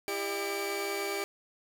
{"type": "tone cluster", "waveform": "sawtooth", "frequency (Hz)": [333.4, 399.3, 604, 2305], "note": ["E4", "G4", "D5", "D7"], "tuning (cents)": [20, 32, 48, -33], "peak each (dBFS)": [-38, -30, -37, -34], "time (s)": [0.08, 1.24], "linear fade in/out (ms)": 0, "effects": []}